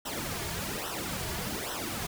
pink noise with flanger, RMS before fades -35 dBFS, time 0.05-2.07 s, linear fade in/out 10 ms, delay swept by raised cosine 0.43 to 3.93 ms, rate 1.2 Hz, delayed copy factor -0.8, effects none

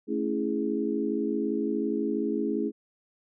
sine chord, A major seventh, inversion none, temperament equal, 220 / 277.2 / 329.6 / 415.3 Hz, A3 / C#4 / E4 / G#4, 0 / 0 / 0 / 0 cents, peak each -31 dBFS, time 0.07-2.72 s, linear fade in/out 50 ms, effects none

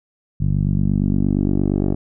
10% pulse tone with low-pass filter sweep, 48.59 Hz, G1, 15 cents flat, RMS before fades -18 dBFS, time 0.4-1.95 s, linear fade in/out 10 ms, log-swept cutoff 140 to 440 Hz, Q 1.9, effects none

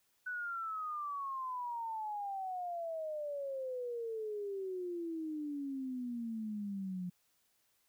sine exponential sweep, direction down, 1500 to 177 Hz, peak -37 dBFS, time 0.26-7.1 s, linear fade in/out 10 ms, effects white hiss -75 dBFS RMS until 7.88 s

